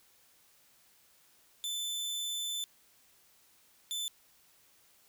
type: tone bursts at uneven times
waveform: sawtooth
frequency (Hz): 3522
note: A7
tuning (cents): +1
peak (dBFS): -31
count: 2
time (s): 1.64-2.64 / 3.91-4.08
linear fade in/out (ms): 0
effects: white hiss -65 dBFS RMS until 5.08 s